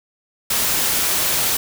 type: noise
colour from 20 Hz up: white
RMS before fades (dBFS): -19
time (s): 0.5-1.57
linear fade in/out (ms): 5
effects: none